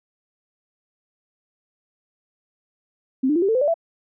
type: tone with pitch steps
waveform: sine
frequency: 262.6 / 299.9 / 342.5 / 391.2 / 446.8 / 510.2 / 582.7 / 665.5 Hz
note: C4 / D4 / F4 / G4 / A4 / C5 / D5 / E5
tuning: +6 / +36 / -34 / -4 / +27 / -44 / -14 / +16 cents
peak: -16 dBFS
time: 3.23-3.742 s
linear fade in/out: 10 ms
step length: 64 ms
effects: none

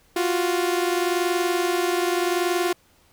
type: tone pair together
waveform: sawtooth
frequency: 349.2 / 370 Hz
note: F4 / F#4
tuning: 0 / 0 cents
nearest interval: minor second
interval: 100 cents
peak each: -18 / -22 dBFS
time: 0.16-2.73 s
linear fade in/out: 5 ms
effects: pink hiss -59 dBFS RMS until 3.12 s

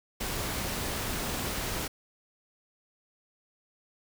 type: noise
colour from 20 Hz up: pink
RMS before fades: -33 dBFS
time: 0.2-1.88 s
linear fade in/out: 10 ms
effects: none

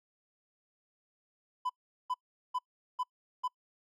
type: tone bursts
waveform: triangle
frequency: 1002 Hz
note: B5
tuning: 25 cents sharp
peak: -28 dBFS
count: 5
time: 1.65-3.48 s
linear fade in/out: 10 ms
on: 46 ms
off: 400 ms
effects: noise-tail reverb RT60 0.1 s tail -26 dB re dry

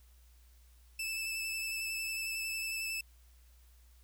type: tone with vibrato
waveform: sawtooth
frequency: 2632 Hz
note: E7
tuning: 3 cents flat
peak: -32 dBFS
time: 0.99-3.01 s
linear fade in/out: 5 ms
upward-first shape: sine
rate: 11 Hz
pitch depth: 15 cents each way
effects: added 60 Hz sine -58 dBFS peak until 4.03 s + white hiss -69 dBFS RMS until 4.03 s

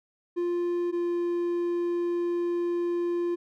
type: tone pair in turn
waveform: triangle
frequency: 349.2 / 347.2 Hz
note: F4 / F4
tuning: 0 / -10 cents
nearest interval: unison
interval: 10 cents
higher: first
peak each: -23 dBFS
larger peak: neither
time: 0.36-0.92 / 0.92-3.36 s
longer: second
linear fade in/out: 20 ms
effects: none

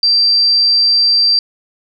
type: tone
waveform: sine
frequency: 4699 Hz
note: D8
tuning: in tune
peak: -8 dBFS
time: 0.03-1.39 s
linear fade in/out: 2 ms
effects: none

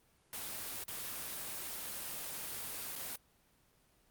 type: noise with dropouts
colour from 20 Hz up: white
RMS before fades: -42 dBFS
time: 0.33-3.16 s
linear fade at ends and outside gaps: 2 ms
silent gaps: 0.839-0.88 / 2.955-2.959 s
effects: pink hiss -70 dBFS RMS until 4.1 s + Opus 24 kbps

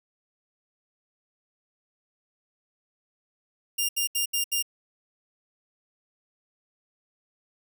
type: tone bursts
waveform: 10% pulse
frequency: 2803 Hz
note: F7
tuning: 6 cents sharp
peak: -15 dBFS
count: 5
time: 3.78-4.626 s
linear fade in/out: 10 ms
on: 110 ms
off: 74 ms
effects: none

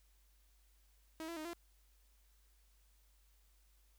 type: tone with pitch steps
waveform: sawtooth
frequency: 319.7 / 336.8 / 310.3 / 341.9 Hz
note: D#4 / E4 / D#4 / F4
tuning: +47 / +37 / -5 / -37 cents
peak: -39 dBFS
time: 1.2-1.532 s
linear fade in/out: 0 ms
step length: 83 ms
effects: added 50 Hz sine -67 dBFS peak until 3.98 s + white hiss -75 dBFS RMS until 3.98 s

